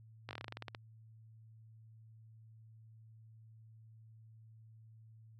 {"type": "slowing click train", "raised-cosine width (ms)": 0.3, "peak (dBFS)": -27, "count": 13, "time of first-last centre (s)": [0.29, 0.749], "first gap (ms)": 19, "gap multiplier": 1.12, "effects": ["added 111 Hz sine -56 dBFS peak until 5.39 s"]}